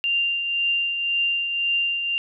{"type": "tone with tremolo", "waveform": "sine", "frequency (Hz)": 2786, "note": "F7", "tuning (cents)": -5, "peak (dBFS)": -18, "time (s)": [0.04, 2.18], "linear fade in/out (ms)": 0, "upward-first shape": "triangle", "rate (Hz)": 1.9, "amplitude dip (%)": 50, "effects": []}